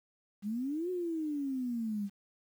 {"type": "exponential two-way sweep", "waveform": "sine", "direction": "up then down", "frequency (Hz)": [196, 370, 196], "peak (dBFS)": -32, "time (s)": [0.42, 2.1], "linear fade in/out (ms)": 50, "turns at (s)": 0.9, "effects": ["10-bit"]}